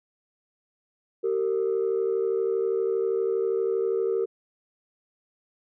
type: tone pair together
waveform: sine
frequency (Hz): 384.6 / 457.1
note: G4 / A#4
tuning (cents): -33 / -34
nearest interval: minor third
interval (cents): 299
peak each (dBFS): -24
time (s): 1.23-4.26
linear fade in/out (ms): 20
effects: tanh soft clip ceiling -18 dBFS